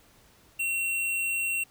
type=tone; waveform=square; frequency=2729 Hz; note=F7; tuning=41 cents flat; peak=-27 dBFS; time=0.59-1.64 s; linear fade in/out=10 ms; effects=pink hiss -59 dBFS RMS until 1.7 s